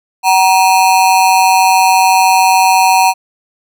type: ring-modulated tone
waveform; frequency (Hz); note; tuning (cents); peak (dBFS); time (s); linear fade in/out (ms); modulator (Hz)
square; 851; G#5; +42; -4; 0.23-3.14; 50; 93.1
effects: none